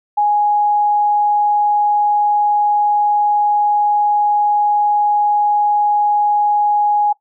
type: tone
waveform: sine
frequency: 830.6 Hz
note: G#5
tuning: in tune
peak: -11 dBFS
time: 0.17-7.13 s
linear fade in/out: 10 ms
effects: noise-tail reverb RT60 0.1 s tail -19 dB re dry